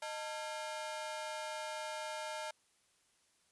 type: ring-modulated tone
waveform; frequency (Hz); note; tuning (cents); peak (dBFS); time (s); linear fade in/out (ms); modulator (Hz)
sawtooth; 756; F#5; +37; -33; 0.02-2.51; 5; 138
effects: white hiss -73 dBFS RMS until 3.51 s + resampled to 24000 Hz